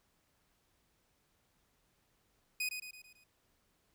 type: tone with echo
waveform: sawtooth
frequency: 2495 Hz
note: D#7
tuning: 4 cents sharp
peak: -30 dBFS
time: 2.6-2.69 s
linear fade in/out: 5 ms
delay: 110 ms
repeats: 5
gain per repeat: -6 dB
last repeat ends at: 3.24 s
effects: pink hiss -75 dBFS RMS until 3.94 s